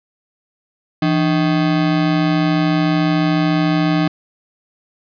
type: ring-modulated tone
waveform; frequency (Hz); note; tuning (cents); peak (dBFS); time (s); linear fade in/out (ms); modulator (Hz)
square; 234.3; A#3; +9; -11; 1.02-4.08; 5; 66.9
effects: resampled to 11025 Hz + 8-bit